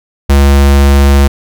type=tone; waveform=square; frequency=69.8 Hz; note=C#2; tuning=13 cents sharp; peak=-4 dBFS; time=0.29-1.28 s; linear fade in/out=10 ms; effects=none